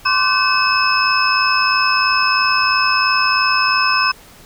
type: tone cluster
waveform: sine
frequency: 1047 / 1150 / 1521 / 2584 / 5200 Hz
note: C6 / D6 / F#6 / E7 / E8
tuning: +1 / -37 / +47 / -35 / -24 cents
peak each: -19 dBFS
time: 0.05-4.12 s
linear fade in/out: 10 ms
effects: pink hiss -43 dBFS RMS until 4.45 s